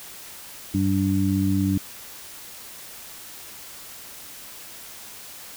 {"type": "harmonic tone", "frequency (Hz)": 96.8, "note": "G2", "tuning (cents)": -21, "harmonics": [1, 2, 3], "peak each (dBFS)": [-24, -23, -23], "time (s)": [0.74, 1.78], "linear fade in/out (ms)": 5, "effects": ["white hiss -41 dBFS RMS until 5.56 s"]}